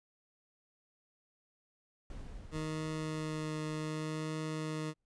brown noise with exponential decay, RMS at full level -44 dBFS, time 2.1-5.05 s, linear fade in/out 1 ms, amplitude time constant 640 ms
20% pulse tone with vibrato, 155.56 Hz, D#3, in tune, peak -31 dBFS, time 2.51-4.94 s, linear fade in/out 50 ms, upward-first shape triangle, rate 0.66 Hz, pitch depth 13 cents each way
effects resampled to 22050 Hz

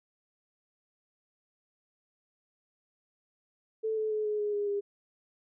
sine tone with pitch steps, 440 / 433.9 / 428 / 422.1 / 416.3 / 410.5 / 404.9 Hz, A4 / A4 / A4 / G#4 / G#4 / G#4 / G#4, 0 / -24 / -48 / +28 / +4 / -20 / -44 cents, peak -28 dBFS, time 3.83-4.81 s, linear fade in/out 20 ms, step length 140 ms, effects none

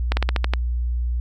slowing click train, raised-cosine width 0.3 ms, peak -5 dBFS, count 7, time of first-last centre 0.12-0.536 s, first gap 50 ms, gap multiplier 1.13, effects added 60 Hz sine -20 dBFS peak until 1.2 s

